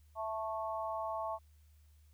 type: harmonic tone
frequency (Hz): 220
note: A3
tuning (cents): 0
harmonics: 3 / 4 / 5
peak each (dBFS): -39 / -40 / -41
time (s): 0.15-1.39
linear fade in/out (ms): 50
effects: added 75 Hz sine -60 dBFS peak until 2.13 s + white hiss -75 dBFS RMS until 2.13 s